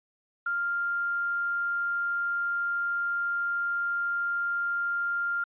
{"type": "tone with quantisation", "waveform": "sine", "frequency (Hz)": 1396.9, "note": "F6", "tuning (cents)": 0, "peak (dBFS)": -26, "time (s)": [0.46, 5.44], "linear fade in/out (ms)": 5, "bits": 9, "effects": ["resampled to 8000 Hz"]}